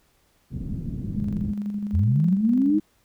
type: low-pass noise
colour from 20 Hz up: white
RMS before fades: -30 dBFS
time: 0.5-1.55 s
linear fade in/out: 50 ms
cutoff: 210 Hz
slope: 24 dB/octave
type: tone with tremolo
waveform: sine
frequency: 205.6 Hz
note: G#3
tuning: 17 cents flat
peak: -24 dBFS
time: 1.16-2.8 s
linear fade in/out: 2 ms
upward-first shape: square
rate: 12 Hz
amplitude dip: 40%
type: linear sweep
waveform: sine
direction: up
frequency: 75.1 to 319.8 Hz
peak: -17 dBFS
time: 1.93-2.8 s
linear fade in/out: 20 ms
effects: pink hiss -64 dBFS RMS until 3.04 s